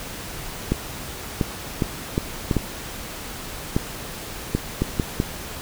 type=clicks; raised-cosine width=3 ms; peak=-6 dBFS; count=11; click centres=0.72 / 1.412 / 1.822 / 2.179 / 2.512 / 2.567 / 3.765 / 4.55 / 4.82 / 4.998 / 5.201 s; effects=pink hiss -34 dBFS RMS until 5.61 s